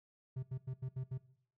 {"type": "tone bursts at uneven times", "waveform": "triangle", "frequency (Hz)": 130, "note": "C3", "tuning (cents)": -11, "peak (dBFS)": -35, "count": 6, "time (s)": [[0.36, 0.43], [0.51, 0.58], [0.67, 0.74], [0.82, 0.89], [0.96, 1.04], [1.11, 1.18]], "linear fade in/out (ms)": 10, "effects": ["noise-tail reverb RT60 0.6 s tail -17 dB re dry"]}